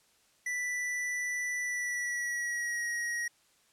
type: tone with pitch glide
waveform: square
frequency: 1975.5 to 1893.9 Hz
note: B6 to A#6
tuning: 0 to +27 cents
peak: -32 dBFS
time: 0.46-3.28 s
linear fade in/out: 5 ms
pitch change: -73 cents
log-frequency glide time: 1.62-2.85 s
effects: white hiss -67 dBFS RMS until 3.72 s + low-pass 10000 Hz 12 dB/octave